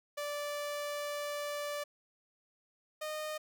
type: tone pair in turn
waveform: sawtooth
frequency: 584 / 614.5 Hz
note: D5 / D#5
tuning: -10 / -22 cents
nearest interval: minor second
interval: 88 cents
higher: second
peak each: -32 / -33 dBFS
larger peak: first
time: 0.17-1.84 / 3.01-3.38 s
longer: first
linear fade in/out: 10 ms
effects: none